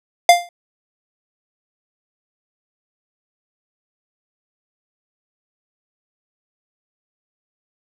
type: tone with exponential decay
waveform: square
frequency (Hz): 698.5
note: F5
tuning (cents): 0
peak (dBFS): -3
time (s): 0.29-0.49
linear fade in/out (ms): 2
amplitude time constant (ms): 42
effects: low-pass 11000 Hz 12 dB/octave